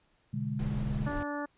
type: chord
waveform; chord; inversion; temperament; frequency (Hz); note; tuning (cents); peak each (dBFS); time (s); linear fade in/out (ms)
sine; G# diminished; first; equal with one note detuned; 123.47 / 143.89 / 207.7; B2 / D3 / G#3; 0 / -35 / 0; -35; 0.33-1.09; 10
type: noise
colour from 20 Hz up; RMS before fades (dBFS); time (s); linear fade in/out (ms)
brown; -37; 0.59-1.23; 2
type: harmonic tone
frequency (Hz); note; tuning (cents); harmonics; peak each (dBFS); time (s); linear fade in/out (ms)
290.9; D4; -16; 1 / 2 / 3 / 4 / 5 / 6; -36 / -39 / -41 / -42 / -43 / -44; 1.06-1.46; 10
effects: pink hiss -70 dBFS RMS until 1.57 s + resampled to 8000 Hz